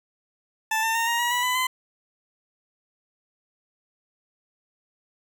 20% pulse tone with pitch steps, 880 / 899 / 918.4 / 938.3 / 958.5 / 979.2 / 1000.4 / 1022 Hz, A5 / A5 / A#5 / A#5 / A#5 / B5 / B5 / C6, 0 / +37 / -26 / +11 / +48 / -15 / +22 / -41 cents, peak -17 dBFS, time 0.71-1.67 s, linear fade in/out 5 ms, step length 120 ms, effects 9-bit

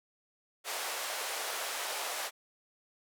pink band-pass noise, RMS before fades -37 dBFS, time 0.64-2.31 s, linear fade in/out 50 ms, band 530 to 14000 Hz, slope 24 dB/octave, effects none

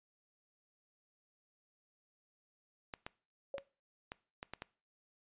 clicks, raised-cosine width 0.3 ms, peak -26 dBFS, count 7, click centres 2.938 / 3.065 / 3.582 / 4.119 / 4.429 / 4.536 / 4.621 s
sine tone with exponential decay, 554.4 Hz, C#5, in tune, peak -34 dBFS, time 3.54-3.65 s, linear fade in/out 2 ms, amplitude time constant 23 ms
effects noise-tail reverb RT60 0.4 s tail -22 dB re dry + resampled to 8000 Hz

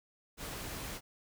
pink noise, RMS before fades -42 dBFS, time 0.37-1.01 s, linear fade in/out 50 ms, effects none

